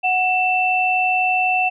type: tone pair together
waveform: sine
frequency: 740 / 2668 Hz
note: F#5 / E7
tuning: 0 / +20 cents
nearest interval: octave + minor seventh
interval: 2220 cents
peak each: -18 dBFS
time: 0.03-1.7 s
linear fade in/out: 20 ms
effects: none